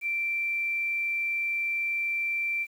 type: tone with quantisation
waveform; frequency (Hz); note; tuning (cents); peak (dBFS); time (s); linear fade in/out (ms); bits
sine; 2349; D7; 0; -26; 0.01-2.67; 50; 9
effects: none